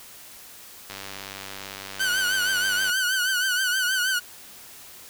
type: click train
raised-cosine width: 0.2 ms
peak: -18 dBFS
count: 196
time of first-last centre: 0.9-2.896 s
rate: 97.7 Hz
type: tone with vibrato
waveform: sawtooth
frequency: 1500 Hz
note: F#6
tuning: 23 cents sharp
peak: -18 dBFS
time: 1.99-4.2 s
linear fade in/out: 20 ms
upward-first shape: triangle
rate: 6.3 Hz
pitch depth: 87 cents each way
effects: white hiss -45 dBFS RMS until 5.09 s